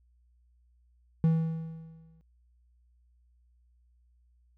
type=tone with exponential decay; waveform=triangle; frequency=162.2 Hz; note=E3; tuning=28 cents flat; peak=-17 dBFS; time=1.24-2.21 s; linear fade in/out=0 ms; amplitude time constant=210 ms; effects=added 60 Hz sine -62 dBFS peak until 4.57 s